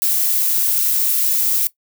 violet noise, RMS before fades -17 dBFS, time 0.02-1.67 s, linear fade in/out 0 ms, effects noise-tail reverb RT60 0.1 s tail -17 dB re dry

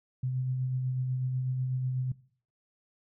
sine tone with tremolo, 128.5 Hz, C3, 31 cents flat, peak -27 dBFS, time 0.23-2.12 s, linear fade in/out 5 ms, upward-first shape sine, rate 8.1 Hz, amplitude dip 30%, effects noise-tail reverb RT60 0.5 s tail -20 dB re dry

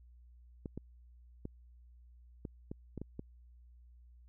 clicks, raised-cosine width 3 ms, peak -28 dBFS, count 8, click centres 0.658 / 0.776 / 1.454 / 2.452 / 2.715 / 2.977 / 3.016 / 3.194 s, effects added 60 Hz sine -56 dBFS peak until 4.28 s

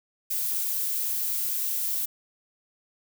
violet noise, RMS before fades -28 dBFS, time 0.3-2.06 s, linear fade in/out 10 ms, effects none

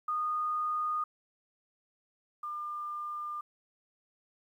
sine tone pair in turn, 1230 / 1200.5 Hz, D#6 / D6, -20 / +38 cents, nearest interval unison, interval 42 cents, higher first, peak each -29 / -35 dBFS, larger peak first, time 0.08-1.04 / 2.43-3.41 s, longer second, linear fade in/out 5 ms, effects 11-bit

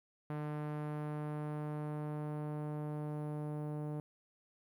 sawtooth tone with low-pass filter sweep, 150 Hz, D3, 37 cents sharp, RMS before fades -40 dBFS, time 0.3-4 s, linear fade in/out 0 ms, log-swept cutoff 1500 to 680 Hz, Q 0.84, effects 12-bit

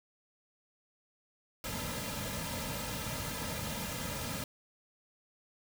pink noise with comb filter, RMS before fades -38 dBFS, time 1.64-4.44 s, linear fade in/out 2 ms, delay 2.7 ms, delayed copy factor -0.75, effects none

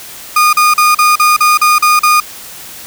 35% pulse tone bursts, 1224 Hz, D#6, 29 cents flat, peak -4 dBFS, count 9, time 0.36-2.202 s, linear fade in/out 5 ms, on 170 ms, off 39 ms, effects white hiss -30 dBFS RMS until 2.86 s

